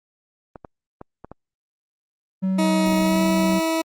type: clicks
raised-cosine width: 1 ms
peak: -22 dBFS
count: 5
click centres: 0.558 / 0.648 / 1.014 / 1.246 / 1.316 s
type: tone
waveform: triangle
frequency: 189.3 Hz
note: F#3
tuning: 40 cents sharp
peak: -17 dBFS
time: 2.42-3.6 s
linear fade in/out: 20 ms
type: tone with pitch glide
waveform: 20% pulse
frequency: 317 to 324.2 Hz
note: D#4 to E4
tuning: +32 to -29 cents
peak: -15 dBFS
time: 2.58-3.82 s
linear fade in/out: 10 ms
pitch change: +39 cents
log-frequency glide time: 2.97-3.23 s
effects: Opus 32 kbps